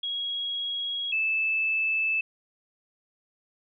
sine tone pair in turn, 3308 / 2626 Hz, G#7 / E7, -8 / -7 cents, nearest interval major third, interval 399 cents, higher first, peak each -28 / -23 dBFS, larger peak second, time 0.03-1.12 / 1.12-2.21 s, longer neither, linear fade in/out 5 ms, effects none

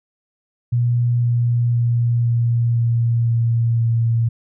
sine tone with pitch steps, 120.4 / 119.57 / 118.74 / 117.92 / 117.11 / 116.3 / 115.5 Hz, B2 / A#2 / A#2 / A#2 / A#2 / A#2 / A#2, -44 / +44 / +32 / +20 / +8 / -4 / -16 cents, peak -14 dBFS, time 0.72-4.29 s, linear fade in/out 10 ms, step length 510 ms, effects none

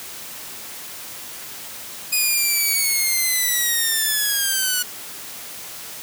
5% pulse linear sweep, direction down, 2490 to 1460 Hz, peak -8 dBFS, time 2.12-4.83 s, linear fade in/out 10 ms, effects white hiss -35 dBFS RMS until 6.02 s + high-pass 80 Hz 12 dB/octave

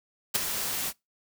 white noise with ADSR envelope, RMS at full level -22 dBFS, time 0.34-0.93 s, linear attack 16 ms, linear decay 14 ms, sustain -9 dB, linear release 49 ms, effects noise-tail reverb RT60 0.2 s tail -24 dB re dry

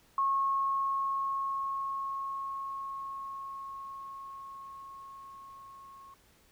sine tone with level ramp, 1091 Hz, C#6, 28 cents flat, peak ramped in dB -25 to -49 dBFS, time 0.18-6.14 s, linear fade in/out 2 ms, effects pink hiss -64 dBFS RMS until 6.51 s

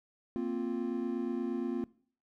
triangle chord, Bb suspended second, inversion none, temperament equal, 233.1 / 261.6 / 349.2 Hz, Bb3 / C4 / F4, 0 / 0 / 0 cents, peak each -34 dBFS, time 0.36-1.84 s, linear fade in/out 0 ms, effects noise-tail reverb RT60 0.5 s tail -21 dB re dry

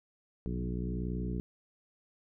harmonic tone with a mistuned harmonic, 60.8 Hz, B1, 26 cents flat, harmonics 1 / 2 / 3 / 4 / 5 / 6 / 7, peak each -36 / -40 / -37 / -43 / -44 / -46 / -46 dBFS, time 0.46-1.4 s, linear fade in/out 0 ms, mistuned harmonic 2, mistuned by +45 cents, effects none

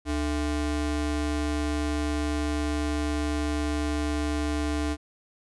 square ring-modulated tone, 185 Hz, F#3, in tune, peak -23 dBFS, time 0.05-4.97 s, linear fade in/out 50 ms, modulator 113 Hz, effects resampled to 24000 Hz

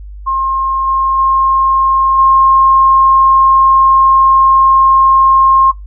sine tone with level steps, 1067 Hz, C6, 34 cents sharp, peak -11 / -9 / -7 / -4 dBFS, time 0.26-5.72 s, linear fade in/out 20 ms, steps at 0.87 / 1.18 / 2.18 s, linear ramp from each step 10 ms, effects noise-tail reverb RT60 0.2 s tail -20 dB re dry + added 50 Hz sine -26 dBFS peak until 5.86 s

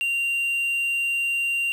triangle tone with quantisation, 2770 Hz, F7, 15 cents flat, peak -20 dBFS, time 0.01-1.72 s, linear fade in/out 0 ms, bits 8, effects none

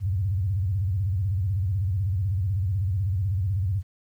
sine tone with vibrato, 95.2 Hz, F#2, 50 cents sharp, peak -22 dBFS, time 0-3.83 s, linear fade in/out 50 ms, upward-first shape square, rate 16 Hz, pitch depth 160 cents each way, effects 10-bit

